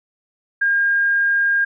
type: tone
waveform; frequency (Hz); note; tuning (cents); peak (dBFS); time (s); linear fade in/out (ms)
sine; 1614; G#6; -50; -14; 0.61-1.65; 10
effects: none